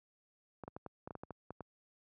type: clicks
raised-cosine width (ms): 1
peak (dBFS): -30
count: 11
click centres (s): 0.637 / 0.679 / 0.765 / 0.863 / 1.075 / 1.108 / 1.153 / 1.235 / 1.307 / 1.506 / 1.607
effects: high-pass 80 Hz 12 dB/octave